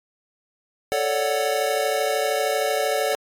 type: chord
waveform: square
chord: D major seventh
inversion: second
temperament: equal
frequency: 440 / 554.4 / 587.3 / 740 Hz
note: A4 / C#5 / D5 / F#5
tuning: 0 / 0 / 0 / 0 cents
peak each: -27 dBFS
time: 0.92-3.15 s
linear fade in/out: 0 ms
effects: AAC 48 kbps